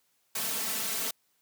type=noise with comb filter; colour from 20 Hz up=white; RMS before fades=-32 dBFS; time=0.35-1.11 s; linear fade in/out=5 ms; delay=4.5 ms; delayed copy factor=+0.95; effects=white hiss -72 dBFS RMS until 1.41 s + high-pass 100 Hz 12 dB/octave